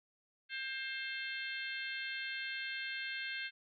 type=harmonic tone with a mistuned harmonic; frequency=530 Hz; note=C5; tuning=22 cents sharp; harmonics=3 / 4 / 5 / 6 / 7 / 8; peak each=-42 / -44 / -46 / -48 / -49 / -50 dBFS; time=0.49-3.51 s; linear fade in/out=50 ms; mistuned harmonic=7; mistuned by=-67 cents; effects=none